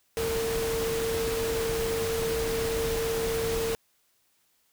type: tone in noise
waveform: sine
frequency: 454.1 Hz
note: A#4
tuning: 45 cents flat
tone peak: -27 dBFS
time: 0.17-3.75 s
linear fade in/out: 0 ms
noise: pink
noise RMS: -33 dBFS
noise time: 0.17-3.75 s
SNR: +3 dB
effects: white hiss -69 dBFS RMS until 4.72 s